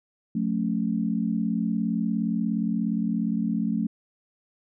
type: chord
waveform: sine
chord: F# minor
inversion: none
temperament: equal with one note detuned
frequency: 180.35 / 220 / 277.2 Hz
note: F#3 / A3 / C#4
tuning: -44 / 0 / 0 cents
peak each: -28 / -25 / -31 dBFS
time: 0.35-3.87 s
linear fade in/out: 5 ms
effects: none